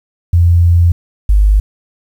sine tone pair in turn, 86 / 50.84 Hz, F2 / G#1, -26 / -36 cents, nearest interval major sixth, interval 910 cents, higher first, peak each -5 dBFS, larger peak neither, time 0.33-0.92 / 1.29-1.6 s, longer first, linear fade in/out 5 ms, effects 7-bit

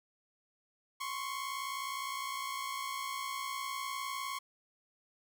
sawtooth tone pair together, 1046.5 / 1106.2 Hz, C6 / C#6, 0 / -4 cents, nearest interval minor second, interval 96 cents, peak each -37 / -35 dBFS, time 1-4.39 s, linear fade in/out 10 ms, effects none

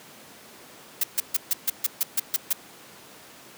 blue noise bursts, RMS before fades -22 dBFS, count 10, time 1.01-2.53 s, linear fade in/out 5 ms, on 26 ms, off 140 ms, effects pink hiss -47 dBFS RMS until 3.57 s + high-pass 200 Hz 12 dB/octave

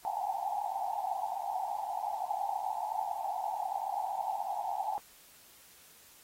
pink band-pass noise, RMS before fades -35 dBFS, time 0.05-4.98 s, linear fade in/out 0 ms, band 730 to 880 Hz, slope 96 dB/octave, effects white hiss -58 dBFS RMS until 6.23 s + AAC 48 kbps

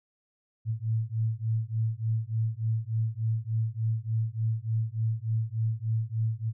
sine beating tone pair, 110.1 / 113.5 Hz, A2 / A#2, +2 / -46 cents, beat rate 3.4 Hz, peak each -29 dBFS, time 0.65-6.53 s, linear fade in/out 50 ms, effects none

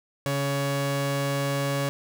sawtooth tone pair together, 140 / 280 Hz, C#3 / C#4, +18 / +18 cents, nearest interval octave, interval 1200 cents, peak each -22 dBFS, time 0.26-1.89 s, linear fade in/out 0 ms, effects none

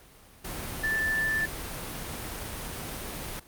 sine tone in noise, 1760 Hz, A6, in tune, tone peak -25 dBFS, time 0.83-1.46 s, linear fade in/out 10 ms, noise pink, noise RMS -36 dBFS, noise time 0.44-3.4 s, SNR +8 dB, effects pink hiss -54 dBFS RMS until 3.47 s + Opus 32 kbps

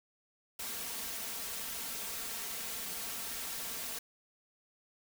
white noise with comb filter, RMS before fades -40 dBFS, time 0.59-3.99 s, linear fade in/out 5 ms, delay 4.4 ms, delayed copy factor +0.55, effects none

